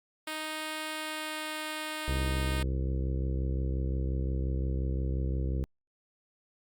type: tone with pitch glide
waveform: 5% pulse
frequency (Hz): 311.1 to 309.3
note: D#4 to D#4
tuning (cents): 0 to -10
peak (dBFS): -23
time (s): 0.27-2.63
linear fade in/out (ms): 5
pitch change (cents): -10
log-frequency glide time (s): 0.9-1.49
type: harmonic tone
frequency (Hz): 65.7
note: C2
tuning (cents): +8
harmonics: 1 / 2 / 3 / 4 / 5 / 6 / 7 / 8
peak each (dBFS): -29 / -35 / -42 / -45 / -42 / -46 / -46 / -49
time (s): 2.08-5.64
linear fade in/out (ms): 0
effects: Opus 48 kbps